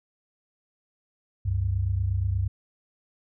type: tone pair together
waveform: sine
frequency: 68.6 / 97.02 Hz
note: C#2 / G2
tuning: -17 / -17 cents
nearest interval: tritone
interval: 600 cents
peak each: -28 / -24 dBFS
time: 1.45-2.48 s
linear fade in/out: 10 ms
effects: none